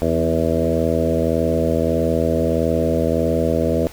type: harmonic tone with a mistuned harmonic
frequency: 81.6 Hz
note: E2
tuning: 17 cents flat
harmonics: 1 / 2 / 3 / 4 / 5 / 6 / 7 / 8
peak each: -24 / -25 / -23 / -25 / -26 / -22 / -24 / -25 dBFS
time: 0.02-3.87 s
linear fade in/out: 0 ms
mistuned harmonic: 3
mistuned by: +16 cents
effects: pink hiss -41 dBFS RMS until 3.92 s